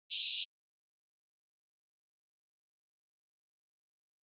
white band-pass noise, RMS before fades -40 dBFS, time 0.1-0.45 s, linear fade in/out 20 ms, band 2600 to 3900 Hz, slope 96 dB/octave, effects Opus 32 kbps

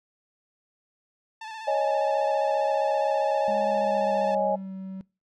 sawtooth tone with vibrato, 880 Hz, A5, in tune, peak -32 dBFS, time 1.41-4.35 s, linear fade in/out 5 ms, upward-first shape square, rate 15 Hz, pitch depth 31 cents each way
sine chord, C# suspended second, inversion none, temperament equal, 554.4 / 622.3 / 830.6 Hz, C#5 / D#5 / G#5, 0 / 0 / 0 cents, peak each -26 dBFS, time 1.67-4.56 s, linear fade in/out 10 ms
triangle tone with pitch glide, 207.7 to 190.46 Hz, G#3 to G3, 0 to -50 cents, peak -32 dBFS, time 3.48-5.01 s, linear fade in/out 0 ms, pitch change -150 cents, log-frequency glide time 3.66-4.73 s
effects noise-tail reverb RT60 0.3 s tail -23 dB re dry + low-pass 5000 Hz 12 dB/octave

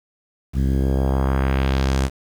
sawtooth tone with low-pass filter sweep, 66.7 Hz, C2, 34 cents sharp, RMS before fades -19 dBFS, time 0.53-2.1 s, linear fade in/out 50 ms, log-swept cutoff 190 to 9800 Hz, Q 1.3, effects 7-bit

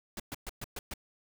pink noise bursts, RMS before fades -39 dBFS, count 6, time 0.17-0.938 s, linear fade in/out 2 ms, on 28 ms, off 120 ms, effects none

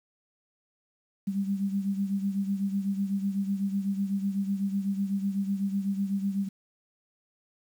sine beating tone pair, 196 / 204 Hz, G3 / G#3, 0 / -31 cents, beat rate 8 Hz, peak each -27 / -33 dBFS, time 1.27-6.49 s, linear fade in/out 10 ms, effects 9-bit

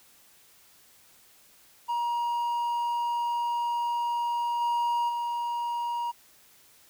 triangle tone with level steps, 949 Hz, A#5, 31 cents sharp, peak -24 / -22 / -26 dBFS, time 1.88-6.12 s, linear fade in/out 20 ms, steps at 4.6 / 5.08 s, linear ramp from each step 20 ms, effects white hiss -58 dBFS RMS until 6.89 s

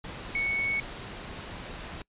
sine tone in noise, 2219 Hz, C#7, 1 cent sharp, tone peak -26 dBFS, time 0.35-0.8 s, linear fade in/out 2 ms, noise pink, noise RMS -40 dBFS, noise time 0.04-2.02 s, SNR +11 dB, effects noise-tail reverb RT60 0.1 s tail -25 dB re dry + resampled to 8000 Hz

